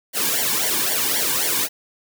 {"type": "noise with flanger", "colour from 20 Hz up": "white", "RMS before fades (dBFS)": -21, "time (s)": [0.13, 1.69], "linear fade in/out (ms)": 50, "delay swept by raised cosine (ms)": [0.77, 1.57], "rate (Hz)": 3.8, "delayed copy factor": -1, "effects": []}